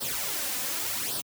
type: noise with flanger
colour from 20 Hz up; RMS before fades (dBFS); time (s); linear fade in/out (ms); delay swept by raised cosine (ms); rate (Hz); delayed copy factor
white; -31; 0-1.22; 20; 0.21 to 4.01; 0.87; +0.7
effects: high-pass 80 Hz 12 dB/octave